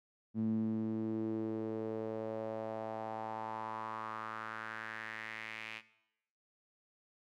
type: tone with band-pass filter sweep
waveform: sawtooth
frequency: 110.4 Hz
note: A2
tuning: 6 cents sharp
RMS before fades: -40 dBFS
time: 0.34-5.82 s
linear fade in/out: 50 ms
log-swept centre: 220 to 2500 Hz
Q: 3.7
effects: noise-tail reverb RT60 0.8 s tail -17 dB re dry